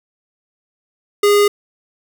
square tone, 410.2 Hz, G#4, 21 cents flat, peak -10 dBFS, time 1.23-1.48 s, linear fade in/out 5 ms, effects 8-bit

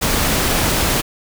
pink noise, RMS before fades -17 dBFS, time 0.01-1.02 s, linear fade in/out 20 ms, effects none

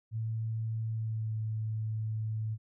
sine tone with pitch glide, 111.7 to 109.53 Hz, A2 to A2, +27 to -7 cents, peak -31 dBFS, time 0.11-2.58 s, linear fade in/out 50 ms, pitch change -34 cents, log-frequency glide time 0.89-1.36 s, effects none

